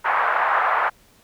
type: band-pass noise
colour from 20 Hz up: pink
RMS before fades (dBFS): -20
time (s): 0.04-0.9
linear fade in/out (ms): 20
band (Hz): 790 to 1600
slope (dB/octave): 24
effects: pink hiss -55 dBFS RMS until 1.23 s